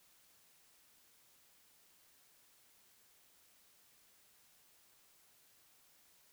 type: silence
effects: white hiss -68 dBFS RMS until 6.32 s